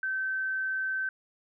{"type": "tone", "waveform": "sine", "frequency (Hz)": 1542, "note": "G6", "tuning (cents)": -29, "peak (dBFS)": -28, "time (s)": [0.03, 1.09], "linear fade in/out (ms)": 2, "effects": []}